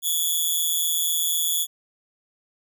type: tone with amplitude modulation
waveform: 5% pulse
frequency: 3412 Hz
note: G#7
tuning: 46 cents sharp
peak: -10 dBFS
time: 0.02-1.67 s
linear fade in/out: 50 ms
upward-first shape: sine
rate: 164 Hz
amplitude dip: 75%
effects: none